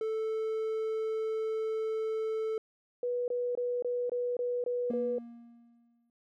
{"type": "tone", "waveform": "triangle", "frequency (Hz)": 440, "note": "A4", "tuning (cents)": 0, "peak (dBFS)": -28, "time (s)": [0.01, 2.58], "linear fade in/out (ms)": 2}
{"type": "tone bursts", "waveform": "sine", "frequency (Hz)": 488.9, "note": "B4", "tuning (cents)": -18, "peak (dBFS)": -29, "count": 8, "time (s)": [3.03, 5.184], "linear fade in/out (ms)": 2, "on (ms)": 250, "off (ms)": 22}
{"type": "tone with exponential decay", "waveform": "triangle", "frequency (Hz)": 235.2, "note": "A#3", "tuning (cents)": 16, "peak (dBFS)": -30, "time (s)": [4.9, 6.1], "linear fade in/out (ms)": 2, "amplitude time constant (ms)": 260}
{"effects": []}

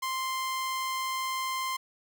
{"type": "tone", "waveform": "sawtooth", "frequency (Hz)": 1046.5, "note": "C6", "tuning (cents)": 0, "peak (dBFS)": -26, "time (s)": [0.02, 1.77], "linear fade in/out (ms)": 10, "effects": []}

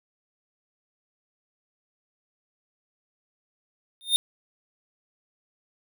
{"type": "tone with exponential growth", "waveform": "square", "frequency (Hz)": 3642, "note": "A#7", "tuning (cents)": -41, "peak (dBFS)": -14, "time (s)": [4.01, 4.16], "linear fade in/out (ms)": 0, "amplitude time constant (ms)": 32, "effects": []}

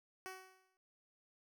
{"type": "tone with exponential decay", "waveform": "10% pulse", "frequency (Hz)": 375.6, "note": "F#4", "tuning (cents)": 26, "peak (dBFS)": -35, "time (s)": [0.26, 0.77], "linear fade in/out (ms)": 0, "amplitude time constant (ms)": 110, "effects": []}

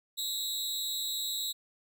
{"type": "tone with amplitude modulation", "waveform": "sawtooth", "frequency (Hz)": 3867, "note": "B7", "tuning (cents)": -37, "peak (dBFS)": -25, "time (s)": [0.17, 1.53], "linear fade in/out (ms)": 20, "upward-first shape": "sine", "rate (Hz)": 261, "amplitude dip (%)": 90, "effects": []}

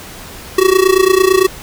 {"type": "tone with amplitude modulation", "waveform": "square", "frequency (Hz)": 376.9, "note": "F#4", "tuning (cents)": 32, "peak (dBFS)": -5, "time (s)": [0.58, 1.47], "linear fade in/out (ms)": 5, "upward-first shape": "sine", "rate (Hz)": 28.9, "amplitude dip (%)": 85, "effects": ["pink hiss -32 dBFS RMS until 1.62 s"]}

